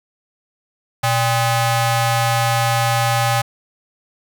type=ring-modulated tone; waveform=sawtooth; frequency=460 Hz; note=A#4; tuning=23 cents flat; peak=-8 dBFS; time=1.03-3.42 s; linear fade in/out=10 ms; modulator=340 Hz; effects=none